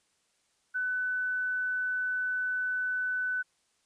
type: tone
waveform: sine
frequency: 1500 Hz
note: F#6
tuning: 23 cents sharp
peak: -28 dBFS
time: 0.74-3.43 s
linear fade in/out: 20 ms
effects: white hiss -72 dBFS RMS until 3.85 s + resampled to 22050 Hz